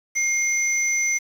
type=tone pair together; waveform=sine; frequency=2126 / 6013 Hz; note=C7 / F#8; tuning=+27 / +27 cents; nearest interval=octave + tritone; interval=1800 cents; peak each=-22 dBFS; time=0.15-1.19 s; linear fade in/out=20 ms; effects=7-bit